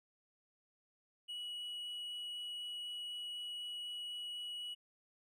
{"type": "tone", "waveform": "triangle", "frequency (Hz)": 2926, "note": "F#7", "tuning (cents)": -20, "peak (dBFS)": -40, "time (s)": [1.28, 4.75], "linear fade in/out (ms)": 20, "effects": []}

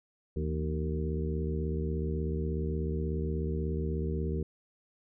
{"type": "harmonic tone with a mistuned harmonic", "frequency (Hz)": 76.5, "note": "D#2", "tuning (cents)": -29, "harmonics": [1, 2, 3, 4, 5, 6], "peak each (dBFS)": [-32, -35, -40, -43, -38, -41], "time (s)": [0.36, 4.43], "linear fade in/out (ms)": 5, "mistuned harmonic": 2, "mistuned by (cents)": 100, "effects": []}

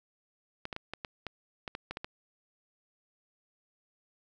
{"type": "clicks", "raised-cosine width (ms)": 0.3, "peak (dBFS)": -21, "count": 11, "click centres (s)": [0.654, 0.728, 0.764, 0.936, 1.048, 1.267, 1.678, 1.751, 1.91, 1.971, 2.045], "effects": []}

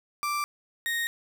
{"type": "tone pair in turn", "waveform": "35% pulse", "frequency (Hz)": [1174.7, 1861.1], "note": ["D6", "A#6"], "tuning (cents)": [0, -3], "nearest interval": "minor sixth", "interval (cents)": 797, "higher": "second", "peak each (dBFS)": -25, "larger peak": "neither", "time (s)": [[0.23, 0.44], [0.86, 1.07]], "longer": "neither", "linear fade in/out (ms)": 0, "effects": []}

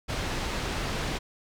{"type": "low-pass noise", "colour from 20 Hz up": "pink", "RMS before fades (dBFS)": -31, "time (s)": [0.08, 1.19], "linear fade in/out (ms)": 20, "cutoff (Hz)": 5400, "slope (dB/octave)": 12, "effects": []}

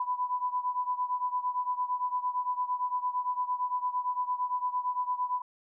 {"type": "beating tone pair", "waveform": "sine", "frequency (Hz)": [993, 1001.8], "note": ["B5", "B5"], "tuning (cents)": [9, 24], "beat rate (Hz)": 8.8, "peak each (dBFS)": [-30, -33], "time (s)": [0, 5.42], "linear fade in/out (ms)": 5, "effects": []}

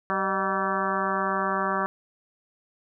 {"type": "harmonic tone with a mistuned harmonic", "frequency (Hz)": 192.2, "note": "G3", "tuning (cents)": -34, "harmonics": [1, 2, 3, 4, 5, 6, 7, 8, 9], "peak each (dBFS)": [-33, -33, -33, -33, -32, -28, -33, -34, -36], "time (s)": [0.1, 1.86], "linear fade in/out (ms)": 0, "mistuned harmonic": 3, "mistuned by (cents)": 71, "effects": []}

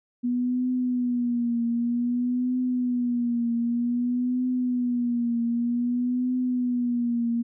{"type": "tone with vibrato", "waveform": "sine", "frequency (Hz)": 243.1, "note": "B3", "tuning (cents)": -27, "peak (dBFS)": -22, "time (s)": [0.23, 7.43], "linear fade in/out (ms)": 20, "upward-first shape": "triangle", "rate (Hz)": 0.53, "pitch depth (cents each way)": 71, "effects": []}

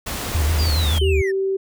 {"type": "noise", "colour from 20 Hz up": "pink", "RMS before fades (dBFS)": -27, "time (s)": [0.06, 0.99], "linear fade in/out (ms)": 10}
{"type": "tone with vibrato", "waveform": "sine", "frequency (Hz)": 77.3, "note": "D#2", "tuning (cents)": -11, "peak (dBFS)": -16, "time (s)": [0.34, 1.22], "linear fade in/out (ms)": 10, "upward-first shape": "square", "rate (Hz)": 7, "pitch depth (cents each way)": 82}
{"type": "linear sweep", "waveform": "triangle", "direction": "down", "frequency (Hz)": [4934, 1734], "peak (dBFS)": -24, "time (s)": [0.58, 1.32], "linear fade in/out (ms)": 20}
{"type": "tone", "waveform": "sine", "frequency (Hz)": 386.4, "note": "G4", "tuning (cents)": -25, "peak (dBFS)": -18, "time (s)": [1.01, 1.57], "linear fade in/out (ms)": 10}
{"effects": []}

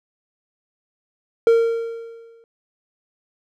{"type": "tone with exponential decay", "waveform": "triangle", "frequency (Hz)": 460, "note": "A#4", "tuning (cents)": -23, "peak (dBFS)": -7, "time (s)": [1.47, 2.44], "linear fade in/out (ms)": 1, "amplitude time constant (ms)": 210, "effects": []}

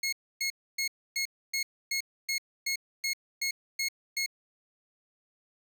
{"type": "tone bursts", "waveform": "20% pulse", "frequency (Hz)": 2167, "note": "C#7", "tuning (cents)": -40, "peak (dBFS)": -23, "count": 12, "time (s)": [0.03, 4.262], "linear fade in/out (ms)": 5, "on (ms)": 96, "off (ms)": 280, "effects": []}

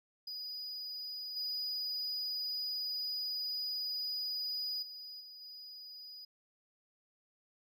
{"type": "tone with level steps", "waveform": "triangle", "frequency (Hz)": 4939, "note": "D#8", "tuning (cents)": -14, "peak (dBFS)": [-39, -34, -44, -48, -46], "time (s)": [0.27, 6.25], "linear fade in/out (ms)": 5, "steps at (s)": [1.36, 4.82, 5.2, 5.41], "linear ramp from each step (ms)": 10, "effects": []}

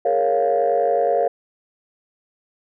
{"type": "chord", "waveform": "sine", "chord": "Bb minor seventh", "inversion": "third", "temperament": "equal", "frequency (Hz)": [415.3, 466.2, 554.4, 698.5], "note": ["Ab4", "Bb4", "Db5", "F5"], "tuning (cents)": [0, 0, 0, 0], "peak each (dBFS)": [-25, -20, -20, -19], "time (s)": [0.05, 1.28], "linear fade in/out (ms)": 5, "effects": ["tanh soft clip ceiling -9 dBFS"]}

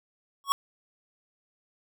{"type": "tone with exponential growth", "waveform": "square", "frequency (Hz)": 1108.7, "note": "C#6", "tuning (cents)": 0, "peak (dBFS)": -17, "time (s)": [0.44, 0.52], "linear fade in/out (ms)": 0, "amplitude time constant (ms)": 16, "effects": []}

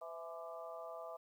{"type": "harmonic tone with a mistuned harmonic", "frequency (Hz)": 168.7, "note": "E3", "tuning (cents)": 40, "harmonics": [3, 4, 5, 6, 7], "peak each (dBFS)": [-52, -47, -56, -56, -52], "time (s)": [0.01, 1.17], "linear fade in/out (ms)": 10, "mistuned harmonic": 4, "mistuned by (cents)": -44, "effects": ["12-bit"]}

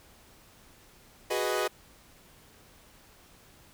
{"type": "chord", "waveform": "sawtooth", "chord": "G# minor seventh", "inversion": "third", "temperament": "equal", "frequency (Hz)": [370, 415.3, 493.9, 622.3], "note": ["F#4", "G#4", "B4", "D#5"], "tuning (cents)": [0, 0, 0, 0], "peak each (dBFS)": -29, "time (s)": [1.3, 1.68], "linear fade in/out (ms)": 10, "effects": ["pink hiss -57 dBFS RMS until 3.73 s"]}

